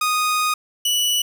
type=tone pair in turn; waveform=sawtooth; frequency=1241 / 2952 Hz; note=D#6 / F#7; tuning=-5 / -5 cents; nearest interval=octave + minor third; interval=1500 cents; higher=second; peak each=-14 dBFS; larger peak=neither; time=0.01-0.54 / 0.85-1.22 s; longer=first; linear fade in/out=5 ms; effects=9-bit

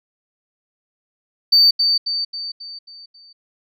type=tone with echo; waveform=sine; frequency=4587 Hz; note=D8; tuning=42 cents flat; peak=-7 dBFS; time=1.52-1.71 s; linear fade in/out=10 ms; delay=270 ms; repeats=6; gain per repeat=-6 dB; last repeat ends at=3.33 s; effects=tanh soft clip ceiling -6 dBFS

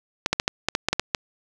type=clicks; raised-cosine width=0.2 ms; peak=-3 dBFS; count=10; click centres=0.261 / 0.33 / 0.399 / 0.479 / 0.686 / 0.751 / 0.886 / 0.93 / 0.996 / 1.148 s; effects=none

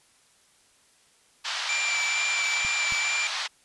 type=band-pass noise; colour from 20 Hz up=white; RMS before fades=-31 dBFS; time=1.44-3.48 s; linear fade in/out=20 ms; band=790 to 5100 Hz; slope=24 dB/octave
type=tone with vibrato; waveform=square; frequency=2347 Hz; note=D7; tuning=2 cents flat; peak=-26 dBFS; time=1.69-3.27 s; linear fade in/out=2 ms; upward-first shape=sine; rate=2.2 Hz; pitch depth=19 cents each way
type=clicks; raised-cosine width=5 ms; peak=-29 dBFS; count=2; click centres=2.649 / 2.923 s
effects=white hiss -61 dBFS RMS until 3.64 s + resampled to 24000 Hz

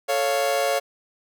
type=chord; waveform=40% pulse; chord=A augmented; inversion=none; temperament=equal; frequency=440 / 554.4 / 698.5 Hz; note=A4 / C#5 / E#5; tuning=0 / 0 / 0 cents; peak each=-28 / -22 / -24 dBFS; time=0.08-0.8 s; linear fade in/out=20 ms; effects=none

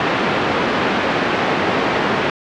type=band-pass noise; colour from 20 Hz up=pink; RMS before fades=-18 dBFS; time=0-2.3 s; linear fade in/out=2 ms; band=220 to 2500 Hz; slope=12 dB/octave; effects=low-pass 5000 Hz 12 dB/octave

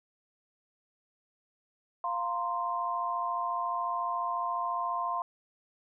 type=chord; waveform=sine; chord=F suspended fourth; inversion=none; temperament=equal; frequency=698.5 / 932.3 / 1046.5 Hz; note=F5 / Bb5 / C6; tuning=0 / 0 / 0 cents; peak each=-35 / -37 / -31 dBFS; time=2.04-5.22 s; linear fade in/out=2 ms; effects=none

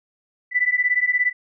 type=beating tone pair; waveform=sine; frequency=1975.5 / 1992.5 Hz; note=B6 / B6; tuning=0 / +15 cents; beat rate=17 Hz; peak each=-20 dBFS; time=0.51-1.33 s; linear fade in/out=50 ms; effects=none

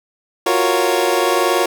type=chord; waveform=25% pulse; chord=Gb major seventh; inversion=third; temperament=equal; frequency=349.2 / 370 / 466.2 / 554.4 Hz; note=F4 / Gb4 / Bb4 / Db5; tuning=0 / 0 / 0 / 0 cents; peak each=-16 dBFS; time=0.46-1.66 s; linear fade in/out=5 ms; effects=none

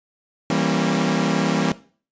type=chord; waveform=sawtooth; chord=E diminished seventh; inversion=none; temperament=equal with one note detuned; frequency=164.81 / 196 / 233.1 / 271.3 Hz; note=E3 / G3 / Bb3 / Db4; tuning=0 / 0 / 0 / -37 cents; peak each=-20 dBFS; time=0.5-1.72 s; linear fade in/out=2 ms; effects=noise-tail reverb RT60 0.4 s tail -17 dB re dry + resampled to 16000 Hz

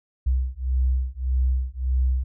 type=beating tone pair; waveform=sine; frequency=63.2 / 64.9 Hz; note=B1 / C2; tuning=+41 / -13 cents; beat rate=1.7 Hz; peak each=-23 dBFS; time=0.26-2.24 s; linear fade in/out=10 ms; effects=none

